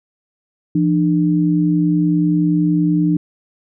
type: tone pair together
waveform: sine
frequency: 170 / 300.5 Hz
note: F3 / D4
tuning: -46 / +40 cents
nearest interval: minor seventh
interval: 986 cents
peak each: -15 dBFS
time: 0.75-3.17 s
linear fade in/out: 5 ms
effects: none